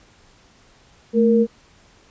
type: tone pair together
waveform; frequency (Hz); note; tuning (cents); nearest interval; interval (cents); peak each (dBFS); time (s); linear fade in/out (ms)
sine; 220.3 / 466.2; A3 / A#4; +2 / 0; octave + minor second; 1298; -15; 1.13-1.47; 50
effects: pink hiss -53 dBFS RMS until 2.1 s + resampled to 16000 Hz